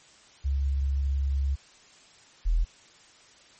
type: tone pair in turn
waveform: sine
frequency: 68.7 / 40.85 Hz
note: C#2 / E1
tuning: -15 / -15 cents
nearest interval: major sixth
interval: 900 cents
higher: first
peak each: -23 / -20 dBFS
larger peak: second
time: 0.44-1.56 / 2.45-2.65 s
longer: first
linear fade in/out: 20 ms
effects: white hiss -55 dBFS RMS until 3.59 s + MP3 32 kbps